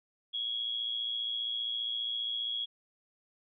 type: tone with amplitude modulation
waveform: sine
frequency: 3322 Hz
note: G#7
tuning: in tune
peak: -29 dBFS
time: 0.33-2.66 s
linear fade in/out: 20 ms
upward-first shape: sine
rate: 115 Hz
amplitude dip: 60%
effects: none